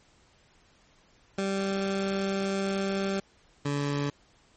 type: tone pair in turn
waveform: 20% pulse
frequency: 195.3 / 143.33 Hz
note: G3 / D3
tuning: -6 / -42 cents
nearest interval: perfect fourth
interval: 536 cents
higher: first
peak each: -22 / -22 dBFS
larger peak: neither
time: 1.38-3.2 / 3.65-4.1 s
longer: first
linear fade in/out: 5 ms
effects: pink hiss -62 dBFS RMS until 4.56 s + MP3 32 kbps